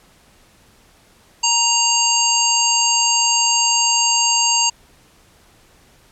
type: harmonic tone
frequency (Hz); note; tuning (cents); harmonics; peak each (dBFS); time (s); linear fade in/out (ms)
932.3; A#5; 0; 1 / 3 / 5 / 7 / 8; -20 / -20 / -20 / -20 / -20; 1.43-4.7; 10
effects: pink hiss -52 dBFS RMS until 6.11 s + low-pass 12000 Hz 12 dB/octave